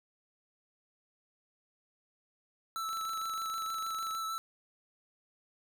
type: tone with vibrato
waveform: square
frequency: 1318.5 Hz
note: E6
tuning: in tune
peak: -35 dBFS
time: 2.76-4.38 s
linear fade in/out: 0 ms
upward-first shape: sine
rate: 6.5 Hz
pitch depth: 16 cents each way
type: click train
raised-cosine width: 0.2 ms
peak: -33 dBFS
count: 32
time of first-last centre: 2.89-4.15 s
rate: 24.6 Hz
effects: none